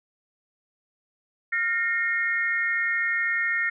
sine tone cluster, 1400 / 1836 / 2146 Hz, F6 / A#6 / C7, +4 / -27 / +43 cents, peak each -31 / -24 / -28 dBFS, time 1.52-3.7 s, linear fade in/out 10 ms, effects none

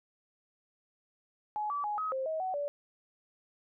sine tone with pitch steps, 844 / 1153 / 835 / 1270 / 528 / 635 / 749 / 577 Hz, G#5 / D6 / G#5 / D#6 / C5 / D#5 / F#5 / D5, +28 / -32 / +9 / +35 / +16 / +35 / +21 / -31 cents, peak -31 dBFS, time 1.56-2.68 s, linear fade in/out 0 ms, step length 140 ms, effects none

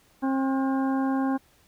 harmonic tone with a mistuned harmonic, 267.5 Hz, C4, 38 cents sharp, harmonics 1 / 2 / 3 / 4 / 5 / 6, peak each -23 / -36 / -32 / -36 / -43 / -42 dBFS, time 0.22-1.38 s, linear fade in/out 20 ms, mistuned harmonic 5, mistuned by +110 cents, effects pink hiss -61 dBFS RMS until 1.67 s

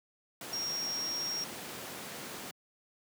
sine tone in noise, 5588 Hz, F8, in tune, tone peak -33 dBFS, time 0.53-1.44 s, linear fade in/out 2 ms, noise pink, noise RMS -42 dBFS, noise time 0.41-2.51 s, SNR +6 dB, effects high-pass 200 Hz 12 dB/octave

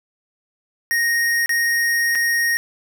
square tone with dropouts, 1864.7 Hz, A#6, in tune, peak -17 dBFS, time 0.91-2.57 s, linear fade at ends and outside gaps 0 ms, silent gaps 1.46-1.493 / 2.151-2.155 s, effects none

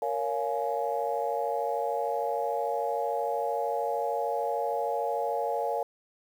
sine chord, Bb minor seventh, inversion none, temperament just, 466.2 / 559.4 / 699.2 / 839.1 Hz, Bb4 / Db5 / F5 / Ab5, 0 / +16 / +2 / +18 cents, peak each -32 dBFS, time 0.02-5.83 s, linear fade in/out 2 ms, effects tanh soft clip ceiling -16 dBFS + 9-bit

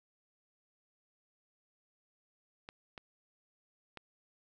clicks, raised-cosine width 0.3 ms, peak -29 dBFS, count 3, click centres 2.689 / 2.978 / 3.973 s, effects none

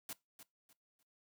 white noise with echo, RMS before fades -44 dBFS, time 0.09-0.13 s, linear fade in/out 2 ms, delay 300 ms, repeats 3, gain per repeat -11 dB, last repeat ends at 1.03 s, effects noise-tail reverb RT60 0.2 s tail -21 dB re dry

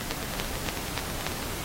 two click trains, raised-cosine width 0.2 ms, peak -16 / -9 dBFS, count 14 / 5, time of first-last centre 0.01-1.428 / 0.11-1.266 s, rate 9.17 / 3.46 Hz, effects pink hiss -35 dBFS RMS until 1.64 s + AAC 48 kbps

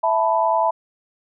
sine chord, E suspended fourth, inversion none, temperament just, 659.3 / 879 / 988.9 Hz, E5 / A5 / B5, 0 / -2 / +2 cents, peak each -20 dBFS, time 0.03-0.71 s, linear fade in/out 10 ms, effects none

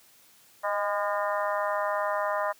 harmonic tone with a mistuned harmonic, 203 Hz, G#3, 39 cents flat, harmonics 3 / 4 / 5 / 6 / 7 / 8 / 9, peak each -29 / -35 / -31 / -34 / -38 / -43 / -37 dBFS, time 0.63-2.53 s, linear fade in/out 20 ms, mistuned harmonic 3, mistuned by +30 cents, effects white hiss -58 dBFS RMS until 2.59 s + high-pass 80 Hz 12 dB/octave

